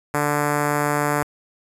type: tone with notch filter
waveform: 5% pulse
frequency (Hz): 146.83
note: D3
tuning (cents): 0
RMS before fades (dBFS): -21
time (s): 0.14-1.23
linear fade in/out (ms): 2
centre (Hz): 4000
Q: 0.75
effects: resampled to 32000 Hz